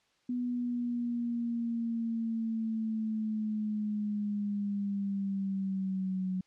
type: linear sweep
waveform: sine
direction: down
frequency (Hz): 246.9 to 185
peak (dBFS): -30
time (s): 0.29-6.41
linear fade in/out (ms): 5
effects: white hiss -71 dBFS RMS until 6.46 s + low-pass 5000 Hz 12 dB/octave